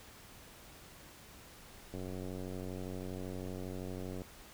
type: click train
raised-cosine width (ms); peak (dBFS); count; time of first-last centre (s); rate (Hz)
2; -30; 212; 1.94-4.219; 92.6
effects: pink hiss -55 dBFS RMS until 4.53 s